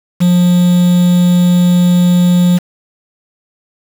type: tone with quantisation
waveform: triangle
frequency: 177.3 Hz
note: F3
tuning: 26 cents sharp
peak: -4 dBFS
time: 0.2-2.59 s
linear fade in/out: 20 ms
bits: 4
effects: none